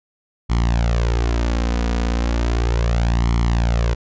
sawtooth tone with flanger, 58 Hz, A#1, 8 cents flat, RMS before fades -18 dBFS, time 0.49-3.95 s, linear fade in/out 20 ms, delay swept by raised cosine 0.93 to 4.13 ms, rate 0.35 Hz, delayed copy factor +0.7, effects resampled to 16000 Hz

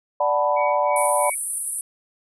sine chord, B minor seventh, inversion first, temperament equal, 587.3 / 740 / 880 / 987.8 Hz, D5 / F#5 / A5 / B5, 0 / 0 / 0 / 0 cents, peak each -21 / -25 / -25 / -22 dBFS, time 0.2-1.3 s, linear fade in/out 5 ms
sine tone with tremolo, 2256 Hz, C#7, 30 cents sharp, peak -28 dBFS, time 0.56-1.35 s, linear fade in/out 10 ms, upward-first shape sine, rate 3 Hz, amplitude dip 95%
pink band-pass noise, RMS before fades -28 dBFS, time 0.96-1.81 s, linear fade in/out 2 ms, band 8900 to 11000 Hz, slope 96 dB/octave
effects none

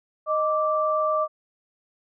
sine tone pair together, 621 / 1171 Hz, D#5 / D6, -3 / -5 cents, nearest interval major seventh, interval 1098 cents, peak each -23 dBFS, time 0.26-1.28 s, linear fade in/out 50 ms, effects none

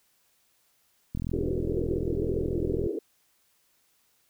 click train, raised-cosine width 5 ms, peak -20 dBFS, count 73, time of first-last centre 1.15-2.864 s, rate 42 Hz
pink band-pass noise, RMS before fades -31 dBFS, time 1.33-2.99 s, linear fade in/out 5 ms, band 330 to 440 Hz, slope 48 dB/octave
effects white hiss -68 dBFS RMS until 4.29 s

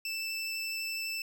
25% pulse tone with vibrato, 2651 Hz, E7, 9 cents sharp, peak -30 dBFS, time 0.05-1.22 s, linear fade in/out 2 ms, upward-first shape sine, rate 12 Hz, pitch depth 9 cents each way, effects none

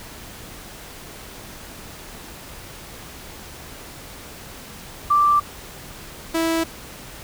sine / sawtooth tone pair in turn, 1174.7 / 327.9 Hz, D6 / E4, 0 / -9 cents, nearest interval octave + minor seventh, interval 2209 cents, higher first, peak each -13 / -15 dBFS, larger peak first, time 5.1-5.4 / 6.34-6.64 s, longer neither, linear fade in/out 10 ms, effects pink hiss -39 dBFS RMS until 7.23 s

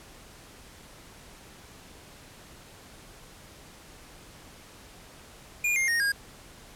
square tone with pitch steps, 2422 / 2121 / 1856.9 / 1625.9 Hz, D#7 / C7 / A#6 / G#6, -47 / +23 / -7 / -37 cents, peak -24 dBFS, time 5.64-6.12 s, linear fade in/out 5 ms, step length 120 ms, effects pink hiss -50 dBFS RMS until 6.75 s + low-pass 12000 Hz 12 dB/octave

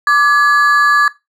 triangle ring-modulated tone, 1432 Hz, F6, 43 cents sharp, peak -3 dBFS, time 0.07-1.08 s, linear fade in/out 2 ms, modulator 259 Hz, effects noise-tail reverb RT60 0.2 s tail -18 dB re dry

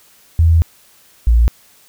sine tone pair in turn, 82.3 / 58.05 Hz, E2 / A#1, -2 / -7 cents, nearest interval tritone, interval 605 cents, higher first, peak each -7 dBFS, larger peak neither, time 0.39-0.62 / 1.27-1.48 s, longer first, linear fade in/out 0 ms, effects white hiss -49 dBFS RMS until 1.88 s

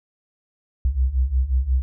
sine beating tone pair, 61.3 / 66.9 Hz, B1 / C2, -12 / +39 cents, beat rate 5.6 Hz, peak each -22 / -19 dBFS, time 0.85-1.82 s, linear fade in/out 0 ms, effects none

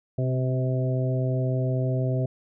harmonic tone with a mistuned harmonic, 128.9 Hz, C3, 26 cents flat, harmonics 1 / 2 / 3 / 4 / 5, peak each -23 / -33 / -33 / -35 / -33 dBFS, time 0.18-2.26 s, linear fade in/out 5 ms, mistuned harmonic 2, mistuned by +25 cents, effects none

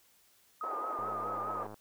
sine tone with vibrato, 1244.5 Hz, D#6, in tune, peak -35 dBFS, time 0.61-1.63 s, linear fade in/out 2 ms, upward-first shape triangle, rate 4.7 Hz, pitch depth 68 cents each way
white band-pass noise, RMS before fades -42 dBFS, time 0.63-1.67 s, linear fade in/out 5 ms, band 360 to 1000 Hz, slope 24 dB/octave
click train, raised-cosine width 1 ms, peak -33 dBFS, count 80, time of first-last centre 0.99-1.742 s, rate 105 Hz
effects white hiss -66 dBFS RMS until 1.8 s

